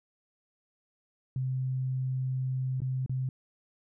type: tone with dropouts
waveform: sine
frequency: 130 Hz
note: C3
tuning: 11 cents flat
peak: -28 dBFS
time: 1.36-3.29 s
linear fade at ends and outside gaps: 2 ms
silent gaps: 2.804-2.818 / 3.062-3.095 s
effects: none